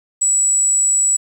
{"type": "tone", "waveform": "sine", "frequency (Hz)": 7850, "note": "B8", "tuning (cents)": -11, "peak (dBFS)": -12, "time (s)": [0.21, 1.17], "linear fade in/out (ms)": 10, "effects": ["7-bit"]}